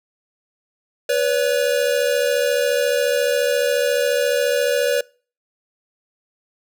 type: tone pair together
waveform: square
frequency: 492.7 / 567 Hz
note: B4 / C#5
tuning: -4 / +39 cents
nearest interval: major second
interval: 243 cents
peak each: -20 dBFS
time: 1.09-5.01 s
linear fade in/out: 5 ms
effects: noise-tail reverb RT60 0.4 s tail -25 dB re dry